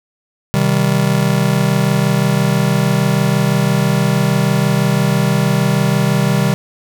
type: chord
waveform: square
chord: C minor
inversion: none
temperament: just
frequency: 130.81 / 156.98 / 196.22 Hz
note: C3 / Eb3 / G3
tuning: 0 / +16 / +2 cents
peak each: -17 dBFS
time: 0.54-6.54 s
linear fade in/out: 0 ms
effects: none